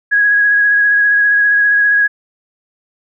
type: tone with vibrato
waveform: sine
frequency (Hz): 1660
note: G#6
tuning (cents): -1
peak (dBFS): -8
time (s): 0.11-2.08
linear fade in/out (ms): 20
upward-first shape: triangle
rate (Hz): 15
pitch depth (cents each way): 22
effects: none